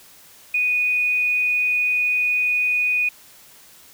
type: tone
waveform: sine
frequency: 2476 Hz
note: D#7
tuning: 9 cents flat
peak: -17 dBFS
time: 0.54-3.09 s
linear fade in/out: 5 ms
effects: white hiss -48 dBFS RMS until 3.93 s